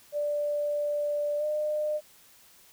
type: tone with pitch glide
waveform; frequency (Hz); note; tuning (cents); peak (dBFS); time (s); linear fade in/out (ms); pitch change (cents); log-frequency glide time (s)
sine; 587.3 to 604.5; D5 to D5; 0 to +50; -26; 0.12-2.01; 50; +50; 1.38-1.44
effects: white hiss -57 dBFS RMS until 2.72 s